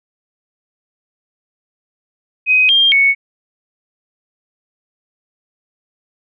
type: tone with pitch steps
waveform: sine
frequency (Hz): 2515 / 3201 / 2216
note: D#7 / G7 / C#7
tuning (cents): +18 / +36 / -1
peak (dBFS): -8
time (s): 2.46-3.15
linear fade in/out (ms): 50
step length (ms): 230
effects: none